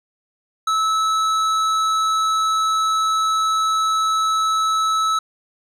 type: tone with hard clipping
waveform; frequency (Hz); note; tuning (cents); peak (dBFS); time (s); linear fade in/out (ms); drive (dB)
sine; 1303; E6; -20; -18; 0.67-5.19; 5; 11
effects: none